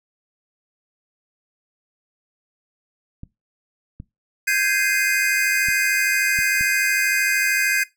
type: clicks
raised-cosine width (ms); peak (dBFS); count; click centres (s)
5; -22; 5; 3.234 / 4.001 / 5.686 / 6.389 / 6.61
type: chord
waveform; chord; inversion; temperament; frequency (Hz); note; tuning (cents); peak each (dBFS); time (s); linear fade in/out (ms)
square; Ab major seventh; third; equal with one note detuned; 1568 / 1661.2 / 2083 / 2489; G6 / Ab6 / C7 / Eb7; 0 / 0 / -8 / 0; -24; 4.47-7.84; 10
effects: noise-tail reverb RT60 0.2 s tail -20 dB re dry